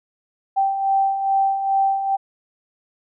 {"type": "beating tone pair", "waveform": "sine", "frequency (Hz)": [779, 781.4], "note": ["G5", "G5"], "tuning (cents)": [-11, -6], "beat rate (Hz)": 2.4, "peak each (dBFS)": [-25, -17], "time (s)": [0.56, 2.17], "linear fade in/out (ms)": 20, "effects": []}